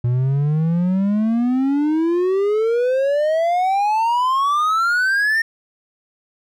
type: exponential sweep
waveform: triangle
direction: up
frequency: 118.9 to 1837 Hz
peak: -13 dBFS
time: 0.04-5.42 s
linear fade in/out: 5 ms
effects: none